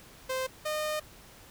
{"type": "tone pair in turn", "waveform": "sawtooth", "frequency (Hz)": [520, 611.7], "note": ["C5", "D#5"], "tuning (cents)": [-11, -30], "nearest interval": "minor third", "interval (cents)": 281, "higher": "second", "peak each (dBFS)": -26, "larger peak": "neither", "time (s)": [[0.29, 0.47], [0.65, 1]], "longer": "second", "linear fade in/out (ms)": 10, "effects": ["pink hiss -53 dBFS RMS until 1.5 s"]}